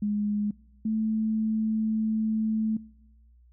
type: tone pair in turn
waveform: sine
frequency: 207.7 / 218.9 Hz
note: G#3 / A3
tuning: 0 / -9 cents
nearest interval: minor second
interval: 91 cents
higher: second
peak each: -24 dBFS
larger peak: neither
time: 0.02-0.51 / 0.85-2.77 s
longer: second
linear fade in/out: 5 ms
effects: noise-tail reverb RT60 1.0 s tail -24 dB re dry + added 60 Hz sine -54 dBFS peak until 3.52 s